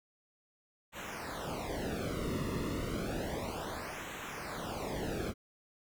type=noise with flanger; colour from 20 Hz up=brown; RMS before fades=-38 dBFS; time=0.92-5.34 s; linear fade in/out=50 ms; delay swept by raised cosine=0.2 to 1.3 ms; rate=0.31 Hz; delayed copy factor=-1; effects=none